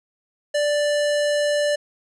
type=tone; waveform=square; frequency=587.3 Hz; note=D5; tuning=in tune; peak=-19 dBFS; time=0.54-1.76 s; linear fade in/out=10 ms; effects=resampled to 22050 Hz + 10-bit